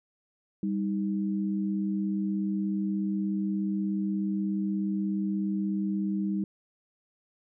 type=tone pair together; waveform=sine; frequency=197.41 / 314.1 Hz; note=G3 / D#4; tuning=+12 / +16 cents; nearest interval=minor sixth; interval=804 cents; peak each=-27 / -33 dBFS; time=0.63-6.44 s; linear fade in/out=2 ms; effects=none